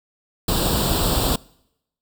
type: noise with comb filter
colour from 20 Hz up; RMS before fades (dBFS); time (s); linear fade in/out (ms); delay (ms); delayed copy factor
pink; -20; 0.48-1.36; 5; 0.24; +0.8
effects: noise-tail reverb RT60 0.8 s tail -24 dB re dry